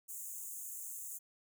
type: high-pass noise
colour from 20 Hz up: pink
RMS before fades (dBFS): -45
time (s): 0.08-1.19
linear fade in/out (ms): 20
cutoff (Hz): 6500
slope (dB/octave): 96
effects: none